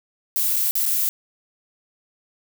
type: noise with dropouts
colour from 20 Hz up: violet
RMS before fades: -21 dBFS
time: 0.36-1.09 s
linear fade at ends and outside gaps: 0 ms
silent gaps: 0.56-0.564 / 0.71-0.754 / 0.855-0.861 s
effects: none